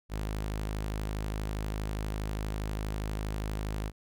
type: tone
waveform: sawtooth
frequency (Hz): 52.4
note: G#1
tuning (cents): +16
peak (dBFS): -28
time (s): 0.09-3.92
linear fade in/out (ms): 50
effects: none